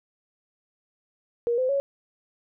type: tone with pitch steps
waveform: sine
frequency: 473.1 / 512.9 / 556.2 Hz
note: A#4 / C5 / C#5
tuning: +26 / -35 / +6 cents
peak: -21 dBFS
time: 1.47-1.8 s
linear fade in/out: 0 ms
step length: 110 ms
effects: none